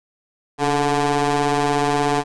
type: ring-modulated tone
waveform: 20% pulse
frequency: 146.83 Hz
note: D3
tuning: in tune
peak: -9 dBFS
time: 0.58-2.24 s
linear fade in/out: 50 ms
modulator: 579 Hz
effects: resampled to 22050 Hz